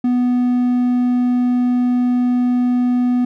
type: tone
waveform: triangle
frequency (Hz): 246.9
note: B3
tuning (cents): 0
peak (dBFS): -11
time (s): 0.04-3.25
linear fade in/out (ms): 5
effects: none